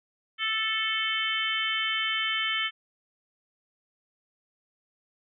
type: harmonic tone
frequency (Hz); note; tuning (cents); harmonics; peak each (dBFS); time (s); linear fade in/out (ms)
440; A4; 0; 3 / 4 / 5 / 6 / 7 / 8; -34 / -33 / -31 / -40 / -29 / -40; 0.38-2.71; 50
effects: none